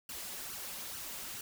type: noise with flanger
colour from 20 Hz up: white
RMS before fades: -43 dBFS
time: 0.09-1.41 s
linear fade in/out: 2 ms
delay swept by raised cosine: 0.67 to 5.57 ms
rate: 2.3 Hz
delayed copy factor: +0.65
effects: none